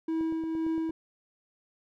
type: tone with tremolo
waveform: triangle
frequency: 323.3 Hz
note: E4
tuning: 34 cents flat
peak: -24 dBFS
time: 0.08-0.91 s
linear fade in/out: 5 ms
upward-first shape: triangle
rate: 2 Hz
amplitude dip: 40%
type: click train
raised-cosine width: 2 ms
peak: -32 dBFS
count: 7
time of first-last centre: 0.21-0.893 s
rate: 8.78 Hz
effects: none